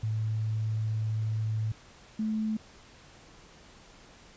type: tone pair in turn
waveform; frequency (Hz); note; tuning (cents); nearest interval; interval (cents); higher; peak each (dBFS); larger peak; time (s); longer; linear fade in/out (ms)
sine; 109.3 / 217.4; A2 / A3; -11 / -21; octave; 1190; second; -27; neither; 0.03-1.72 / 2.19-2.57; first; 5
effects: pink hiss -54 dBFS RMS until 4.36 s + resampled to 16000 Hz